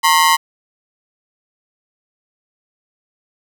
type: ring-modulated tone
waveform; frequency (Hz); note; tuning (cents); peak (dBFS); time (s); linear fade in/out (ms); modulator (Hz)
sawtooth; 1000; B5; +21; -3; 0.03-0.37; 20; 82.9
effects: none